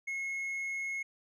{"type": "tone", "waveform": "triangle", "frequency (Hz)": 2171, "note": "C#7", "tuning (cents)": -37, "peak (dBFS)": -32, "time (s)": [0.07, 1.03], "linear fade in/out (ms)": 10, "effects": ["resampled to 24000 Hz"]}